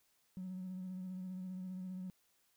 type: tone with vibrato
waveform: triangle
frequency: 185 Hz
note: F#3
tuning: in tune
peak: -38 dBFS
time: 0.37-2.1 s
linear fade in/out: 0 ms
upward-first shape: sine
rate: 15 Hz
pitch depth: 28 cents each way
effects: tanh soft clip ceiling -38 dBFS + white hiss -75 dBFS RMS until 2.56 s